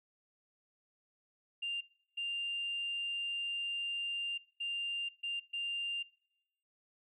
sine tone bursts at uneven times, 2794 Hz, F7, in tune, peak -34 dBFS, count 5, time 1.62-1.81 / 2.17-4.38 / 4.6-5.09 / 5.23-5.4 / 5.53-6.03 s, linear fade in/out 10 ms, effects noise-tail reverb RT60 0.9 s tail -24 dB re dry + tanh soft clip ceiling -30 dBFS

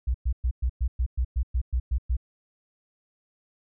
sine tone bursts, 61.74 Hz, B1, in tune, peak -21 dBFS, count 12, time 0.07-2.168 s, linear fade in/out 10 ms, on 74 ms, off 110 ms, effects none

